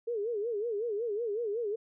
sine tone with vibrato, 440 Hz, A4, in tune, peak -30 dBFS, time 0.07-1.76 s, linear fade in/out 10 ms, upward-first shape sine, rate 5.4 Hz, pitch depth 160 cents each way, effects none

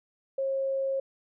sine tone, 540 Hz, C#5, 45 cents flat, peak -26 dBFS, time 0.38-1 s, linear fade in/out 5 ms, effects none

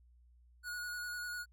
square tone with vibrato, 1453 Hz, F#6, 32 cents flat, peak -40 dBFS, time 0.63-1.46 s, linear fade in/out 50 ms, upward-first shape square, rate 10 Hz, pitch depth 16 cents each way, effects added 60 Hz sine -61 dBFS peak until 1.52 s

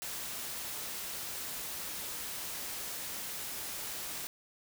white noise, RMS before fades -40 dBFS, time 0.02-4.27 s, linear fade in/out 0 ms, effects none

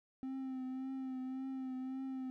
triangle tone with vibrato, 261.6 Hz, C4, in tune, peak -37 dBFS, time 0.23-2.3 s, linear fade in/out 0 ms, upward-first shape triangle, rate 1.8 Hz, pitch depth 34 cents each way, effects none

